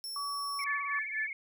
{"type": "tone", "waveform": "sawtooth", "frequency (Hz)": 5400, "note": "E8", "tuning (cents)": 41, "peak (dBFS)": -35, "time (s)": [0.04, 0.64], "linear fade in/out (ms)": 0}
{"type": "tone with pitch glide", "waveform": "sine", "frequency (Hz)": [1140, 1132.1], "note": ["C#6", "C#6"], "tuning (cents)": [48, 36], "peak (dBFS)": -35, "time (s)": [0.16, 0.99], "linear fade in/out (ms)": 2, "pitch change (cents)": -12, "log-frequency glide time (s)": [0.29, 0.58]}
{"type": "tone with vibrato", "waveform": "sine", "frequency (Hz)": 2216, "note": "C#7", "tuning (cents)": -1, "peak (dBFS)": -36, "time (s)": [0.59, 1.33], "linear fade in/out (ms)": 2, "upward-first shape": "triangle", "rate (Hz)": 19, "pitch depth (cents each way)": 100}
{"type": "tone with tremolo", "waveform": "sine", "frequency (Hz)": 1741, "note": "A6", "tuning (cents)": -19, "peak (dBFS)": -30, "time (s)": [0.66, 1.27], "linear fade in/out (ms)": 10, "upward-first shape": "sine", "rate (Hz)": 4.1, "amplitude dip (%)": 95}
{"effects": []}